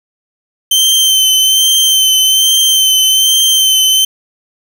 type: tone with vibrato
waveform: sawtooth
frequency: 3100 Hz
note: G7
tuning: 20 cents flat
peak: -4 dBFS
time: 0.71-4.05 s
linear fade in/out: 5 ms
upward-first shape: sine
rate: 1.2 Hz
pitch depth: 25 cents each way
effects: none